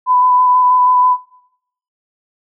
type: tone with vibrato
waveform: sine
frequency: 1000 Hz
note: B5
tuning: 21 cents sharp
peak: -8 dBFS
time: 0.06-1.17 s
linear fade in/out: 50 ms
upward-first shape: square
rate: 6.2 Hz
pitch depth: 11 cents each way
effects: noise-tail reverb RT60 0.8 s tail -23 dB re dry